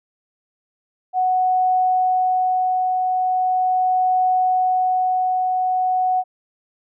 sine tone with tremolo, 740 Hz, F#5, in tune, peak -14 dBFS, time 1.13-6.24 s, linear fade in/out 50 ms, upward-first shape triangle, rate 0.4 Hz, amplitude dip 30%, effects none

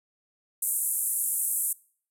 white band-pass noise, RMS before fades -28 dBFS, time 0.62-1.73 s, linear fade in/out 5 ms, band 8200 to 13000 Hz, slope 48 dB/octave, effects noise-tail reverb RT60 0.5 s tail -23 dB re dry

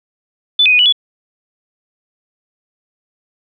sine tone with pitch steps, 3497 / 2509 / 2474 / 2952 / 3404 Hz, A7 / D#7 / D#7 / F#7 / G#7, -11 / +14 / -10 / -5 / +42 cents, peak -7 dBFS, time 0.59-0.925 s, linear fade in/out 5 ms, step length 67 ms, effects none

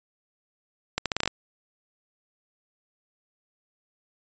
accelerating click train, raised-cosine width 0.2 ms, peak -7 dBFS, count 8, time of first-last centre 0.98-1.276 s, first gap 77 ms, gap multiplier 0.79, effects resampled to 16000 Hz

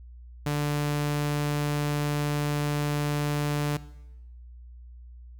sawtooth tone, 146.83 Hz, D3, in tune, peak -21 dBFS, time 0.46-3.77 s, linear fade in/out 5 ms, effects noise-tail reverb RT60 0.9 s tail -18 dB re dry + added 60 Hz sine -43 dBFS peak until 5.39 s

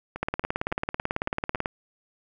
two click trains, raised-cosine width 0.5 ms, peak -19 / -11 dBFS, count 6 / 27, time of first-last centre 0.16-1.557 / 0.23-1.659 s, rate 3.58 / 18.2 Hz, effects none

